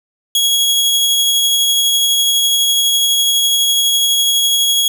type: tone with tremolo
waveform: sawtooth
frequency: 3322 Hz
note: G#7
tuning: in tune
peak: -7 dBFS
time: 0.35-4.88 s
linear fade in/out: 2 ms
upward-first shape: triangle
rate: 12 Hz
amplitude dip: 25%
effects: none